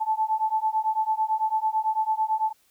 sine beating tone pair, 869 / 878 Hz, A5 / A5, -22 / -4 cents, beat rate 9 Hz, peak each -25 dBFS, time 0-2.53 s, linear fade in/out 20 ms, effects white hiss -64 dBFS RMS until 2.7 s

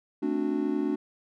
triangle chord, D dominant seventh, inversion second, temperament just, 220.2 / 264.3 / 293.7 / 367.1 Hz, A3 / C4 / D4 / F#4, +2 / +18 / 0 / -14 cents, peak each -31 / -31 / -26 / -30 dBFS, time 0.22-0.96 s, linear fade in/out 10 ms, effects none

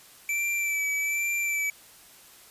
square tone with vibrato, 2324 Hz, D7, 19 cents flat, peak -26 dBFS, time 0.29-1.7 s, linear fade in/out 2 ms, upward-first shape sine, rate 1.2 Hz, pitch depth 27 cents each way, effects white hiss -52 dBFS RMS until 2.5 s + resampled to 32000 Hz

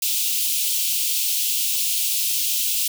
white high-pass noise, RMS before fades -22 dBFS, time 0.02-2.88 s, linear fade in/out 5 ms, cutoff 2600 Hz, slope 48 dB/octave, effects none

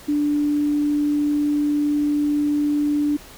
sine tone, 293.7 Hz, D4, in tune, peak -17 dBFS, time 0.08-3.17 s, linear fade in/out 10 ms, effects pink hiss -43 dBFS RMS until 3.37 s

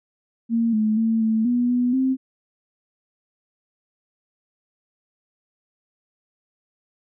sine tone with pitch steps, 230.3 / 215.8 / 225 / 221.2 / 243.3 / 246 / 262.2 Hz, A#3 / A3 / A3 / A3 / B3 / B3 / C4, -21 / -33 / +39 / +9 / -26 / -7 / +4 cents, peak -17 dBFS, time 0.49-2.17 s, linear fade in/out 50 ms, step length 240 ms, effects none

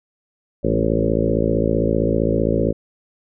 harmonic tone with a mistuned harmonic, 55.4 Hz, A1, 13 cents sharp, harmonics 1 / 2 / 3 / 4 / 5 / 6 / 7 / 8 / 9 / 10, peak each -25 / -25 / -25 / -25 / -25 / -25 / -25 / -25 / -25 / -25 dBFS, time 0.63-2.73 s, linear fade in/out 20 ms, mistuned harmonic 4, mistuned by -30 cents, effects none

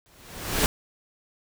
pink noise with exponential growth, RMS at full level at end -20 dBFS, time 0.06-0.66 s, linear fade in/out 0 ms, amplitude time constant 130 ms, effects none

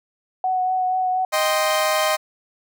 sine tone with vibrato, 742 Hz, F#5, 5 cents sharp, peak -18 dBFS, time 0.44-1.25 s, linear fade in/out 2 ms, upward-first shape triangle, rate 4.2 Hz, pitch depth 17 cents each way
sawtooth chord, C minor, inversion first, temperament equal, 622.3 / 784 / 1046.5 Hz, Eb5 / G5 / C6, 0 / 0 / 0 cents, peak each -16 / -21 / -20 dBFS, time 1.32-2.17 s, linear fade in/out 20 ms
effects none

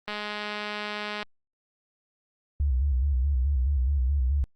click train, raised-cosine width 0.3 ms, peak -17 dBFS, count 241, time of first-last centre 0.08-1.228 s, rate 209 Hz
sine tone with vibrato, 67.1 Hz, C2, 44 cents sharp, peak -21 dBFS, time 2.6-4.44 s, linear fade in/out 0 ms, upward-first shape square, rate 4.7 Hz, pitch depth 110 cents each way
effects Opus 32 kbps

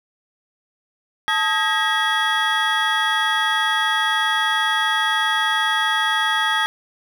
triangle tone cluster, 874 / 1261 / 1629 / 1906 / 3327 Hz, A5 / D#6 / G#6 / A#6 / G#7, -12 / +23 / -34 / +38 / +2 cents, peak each -22 dBFS, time 1.28-6.66 s, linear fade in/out 0 ms, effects none

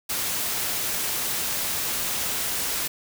white noise, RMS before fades -27 dBFS, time 0.09-2.88 s, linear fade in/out 10 ms, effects none

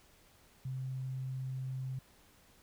sine tone, 130.81 Hz, C3, in tune, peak -36 dBFS, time 0.65-1.99 s, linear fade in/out 5 ms, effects pink hiss -64 dBFS RMS until 2.62 s

